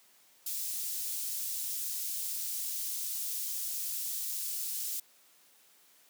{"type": "high-pass noise", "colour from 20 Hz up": "white", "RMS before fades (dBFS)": -36, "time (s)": [0.46, 5], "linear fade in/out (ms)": 5, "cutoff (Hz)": 5500, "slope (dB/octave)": 12, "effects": ["white hiss -63 dBFS RMS until 6.09 s", "high-pass 200 Hz 12 dB/octave"]}